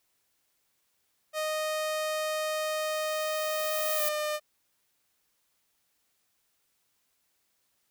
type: tone with pitch glide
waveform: sawtooth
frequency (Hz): 620 to 604.8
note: D#5 to D#5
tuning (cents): -6 to -49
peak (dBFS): -25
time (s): 1.33-4.4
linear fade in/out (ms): 50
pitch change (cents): -43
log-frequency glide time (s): 3.96-4.03
type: noise with exponential growth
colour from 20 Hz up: violet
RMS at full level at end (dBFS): -29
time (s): 2.11-4.09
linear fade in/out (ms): 5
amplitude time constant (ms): 430
effects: white hiss -74 dBFS RMS until 7.9 s